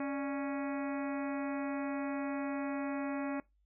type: harmonic tone with a mistuned harmonic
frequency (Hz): 277.2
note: C#4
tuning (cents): 0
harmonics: 1 / 2 / 3 / 4 / 5 / 6 / 7 / 8 / 9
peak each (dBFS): -35 / -41 / -45 / -47 / -49 / -51 / -52 / -53 / -54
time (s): 0-3.4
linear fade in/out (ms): 2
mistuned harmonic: 2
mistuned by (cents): +100
effects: noise-tail reverb RT60 0.2 s tail -22 dB re dry + added 50 Hz sine -69 dBFS peak until 3.65 s